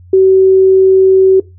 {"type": "tone", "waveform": "sine", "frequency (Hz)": 380.2, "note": "F#4", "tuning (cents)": 47, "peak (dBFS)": -3, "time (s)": [0.13, 1.4], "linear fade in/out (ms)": 5, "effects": ["noise-tail reverb RT60 0.2 s tail -19 dB re dry", "added 89 Hz sine -35 dBFS peak until 1.58 s"]}